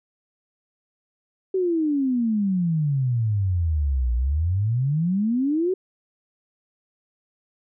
sine exponential two-way sweep, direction down then up, 385.2 to 58.27 to 385.2 Hz, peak -19 dBFS, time 1.54-5.74 s, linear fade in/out 5 ms, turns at 4.14 s, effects none

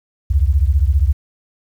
sine beating tone pair, 65.41 / 80.41 Hz, C2 / E2, 0 / -42 cents, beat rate 15 Hz, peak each -13 / -15 dBFS, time 0.3-1.13 s, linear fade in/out 10 ms, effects 8-bit

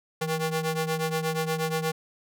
sawtooth ring-modulated tone, 318.4 Hz, D#4, 40 cents sharp, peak -19 dBFS, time 0.21-1.92 s, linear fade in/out 10 ms, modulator 155 Hz, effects none

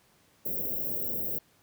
white band-stop noise, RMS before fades -32 dBFS, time 0.45-1.39 s, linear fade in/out 10 ms, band 600 to 14000 Hz, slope 48 dB/octave, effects pink hiss -64 dBFS RMS until 1.62 s + high-pass 80 Hz 12 dB/octave

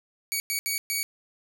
10% pulse tone bursts at uneven times, 2256 Hz, C#7, 30 cents sharp, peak -17 dBFS, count 4, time 0.32-0.4 / 0.5-0.59 / 0.66-0.78 / 0.9-1.03 s, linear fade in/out 0 ms, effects none

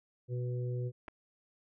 harmonic tone, 123.47 Hz, B2, in tune, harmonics 1 / 3 / 4, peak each -33 / -43 / -45 dBFS, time 0.28-0.92 s, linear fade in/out 50 ms
clicks, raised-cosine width 0.5 ms, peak -30 dBFS, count 2, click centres 1.081 / 1.084 s
effects none

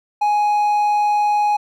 triangle tone, 833 Hz, G#5, 5 cents sharp, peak -12 dBFS, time 0.21-1.57 s, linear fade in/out 10 ms, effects none

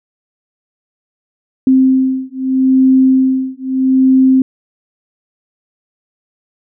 sine beating tone pair, 261.6 / 262.39 Hz, C4 / C4, 0 / +5 cents, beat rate 0.79 Hz, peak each -11 dBFS, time 1.67-4.42 s, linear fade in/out 2 ms, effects none

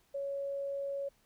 sine tone, 557 Hz, C#5, 8 cents sharp, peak -34 dBFS, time 0.14-1.09 s, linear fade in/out 10 ms, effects pink hiss -70 dBFS RMS until 1.25 s

